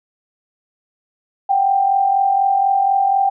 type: tone pair together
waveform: sine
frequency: 741.9 / 786 Hz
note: F#5 / G5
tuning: +4 / +4 cents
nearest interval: minor second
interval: 100 cents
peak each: -20 / -13 dBFS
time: 1.49-3.3 s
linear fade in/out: 10 ms
effects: none